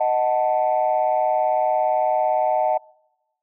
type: chord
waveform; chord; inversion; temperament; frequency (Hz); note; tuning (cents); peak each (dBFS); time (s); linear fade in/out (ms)
sine; D# diminished; none; equal; 622.3 / 740 / 880; D#5 / F#5 / A5; 0 / 0 / 0; -20 / -20 / -22; 0-2.78; 10
effects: noise-tail reverb RT60 1.0 s tail -26 dB re dry + tanh soft clip ceiling -10 dBFS